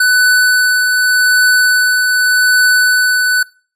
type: tone with tremolo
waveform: square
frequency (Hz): 1497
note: F#6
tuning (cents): +20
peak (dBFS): -7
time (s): 0-3.43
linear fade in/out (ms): 5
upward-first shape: triangle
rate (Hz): 0.85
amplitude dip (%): 35
effects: noise-tail reverb RT60 0.4 s tail -24 dB re dry + resampled to 32000 Hz